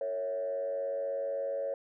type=tone with frequency modulation; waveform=sine; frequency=554.4 Hz; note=C#5; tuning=in tune; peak=-30 dBFS; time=0.01-1.74 s; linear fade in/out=2 ms; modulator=96.6 Hz; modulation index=0.67; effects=tanh soft clip ceiling -26 dBFS